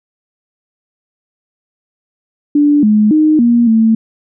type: tone with pitch steps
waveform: sine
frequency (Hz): 292.3 / 212.2 / 308.5 / 236.9 / 223.3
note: D4 / G#3 / D#4 / A#3 / A3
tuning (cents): -8 / +38 / -15 / +28 / +26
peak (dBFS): -6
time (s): 2.55-3.95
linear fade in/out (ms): 5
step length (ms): 280
effects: none